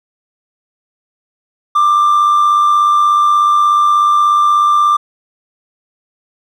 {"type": "tone with amplitude modulation", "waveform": "triangle", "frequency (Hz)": 1186, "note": "D6", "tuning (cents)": 17, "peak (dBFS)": -3, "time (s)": [1.75, 4.97], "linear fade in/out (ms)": 10, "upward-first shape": "sine", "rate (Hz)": 96.6, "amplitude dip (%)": 45, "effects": ["tanh soft clip ceiling -1 dBFS"]}